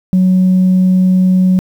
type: tone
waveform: sine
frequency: 185 Hz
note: F#3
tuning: in tune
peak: -5 dBFS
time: 0.13-1.59 s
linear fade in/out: 0 ms
effects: tanh soft clip ceiling -4 dBFS + 7-bit